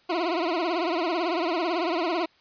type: tone with vibrato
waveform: 20% pulse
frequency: 340 Hz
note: F4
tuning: 46 cents flat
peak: -19 dBFS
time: 0.09-2.26 s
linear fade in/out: 10 ms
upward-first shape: triangle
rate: 18 Hz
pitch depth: 160 cents each way
effects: white hiss -60 dBFS RMS until 2.4 s + resampled to 11025 Hz